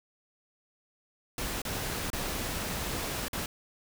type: noise with dropouts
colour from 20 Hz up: pink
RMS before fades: -34 dBFS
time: 1.38-3.46 s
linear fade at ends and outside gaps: 2 ms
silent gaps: 1.618-1.651 / 2.102-2.131 / 3.283-3.331 s
effects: none